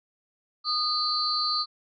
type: tone cluster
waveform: sine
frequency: 1229 / 4135 / 4536 Hz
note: D#6 / C8 / C#8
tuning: -22 / -21 / +39 cents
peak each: -29 / -29 / -27 dBFS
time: 0.64-1.66 s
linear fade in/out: 50 ms
effects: none